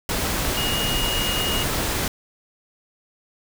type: tone in noise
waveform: sine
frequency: 2866 Hz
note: F7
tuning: 44 cents sharp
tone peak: -25 dBFS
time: 0.57-1.63 s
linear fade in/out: 2 ms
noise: pink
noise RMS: -24 dBFS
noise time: 0.09-2.08 s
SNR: -4 dB
effects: none